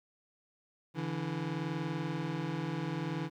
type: tone pair together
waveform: 25% pulse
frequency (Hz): 144.2 / 164.81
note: D3 / E3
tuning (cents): -31 / 0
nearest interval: major second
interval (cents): 231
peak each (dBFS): -34 / -32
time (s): 0.94-3.3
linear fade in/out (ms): 50
effects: low-pass 4000 Hz 12 dB/octave + 11-bit